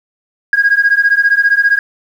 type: beating tone pair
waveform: sine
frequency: 1629 / 1644 Hz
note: G#6 / G#6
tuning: -34 / -18 cents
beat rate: 15 Hz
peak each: -10 dBFS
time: 0.53-1.79 s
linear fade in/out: 2 ms
effects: tanh soft clip ceiling -2 dBFS + 7-bit